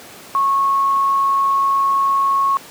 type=tone; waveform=sine; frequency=1098 Hz; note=C#6; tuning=17 cents flat; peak=-13 dBFS; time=0.35-2.57 s; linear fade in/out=0 ms; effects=pink hiss -38 dBFS RMS until 2.7 s + high-pass 200 Hz 12 dB/octave